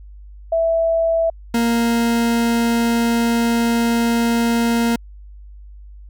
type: tone pair in turn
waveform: sine / 40% pulse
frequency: 659.3 / 233.1 Hz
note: E5 / A#3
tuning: 0 / 0 cents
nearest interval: octave + tritone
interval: 1800 cents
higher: first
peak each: -14 dBFS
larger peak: neither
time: 0.52-1.3 / 1.54-4.96 s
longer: second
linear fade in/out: 5 ms
effects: added 50 Hz sine -36 dBFS peak until 6.09 s